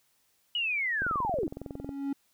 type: linear sweep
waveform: sine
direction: down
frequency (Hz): 2951 to 272.1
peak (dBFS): -27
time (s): 0.55-1.47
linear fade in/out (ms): 2
type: click train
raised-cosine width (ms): 2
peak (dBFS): -24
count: 20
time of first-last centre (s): 1.02-1.892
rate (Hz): 21.8
type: tone with exponential growth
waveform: triangle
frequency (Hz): 277.8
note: C#4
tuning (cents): +4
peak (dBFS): -25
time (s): 1.34-2.13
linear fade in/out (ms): 5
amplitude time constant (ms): 170
effects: white hiss -70 dBFS RMS until 2.33 s